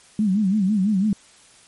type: tone with vibrato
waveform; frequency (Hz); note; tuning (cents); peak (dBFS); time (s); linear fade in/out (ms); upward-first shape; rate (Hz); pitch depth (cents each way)
sine; 200.6; G3; +40; -16; 0.19-1.13; 2; sine; 6; 150
effects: white hiss -51 dBFS RMS until 1.67 s + MP3 48 kbps